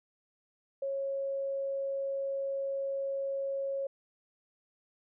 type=tone; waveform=sine; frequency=548 Hz; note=C#5; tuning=20 cents flat; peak=-31 dBFS; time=0.82-3.87 s; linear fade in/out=5 ms; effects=none